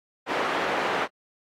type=band-pass noise; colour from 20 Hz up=pink; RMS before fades=-27 dBFS; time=0.26-1.08 s; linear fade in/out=50 ms; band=480 to 1900 Hz; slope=12 dB/octave; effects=AAC 48 kbps